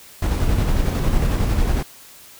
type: noise with tremolo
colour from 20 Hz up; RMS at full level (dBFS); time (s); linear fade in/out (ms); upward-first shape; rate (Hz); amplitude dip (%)
brown; -17; 0.22-1.83; 5; square; 11; 30
effects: white hiss -44 dBFS RMS until 2.39 s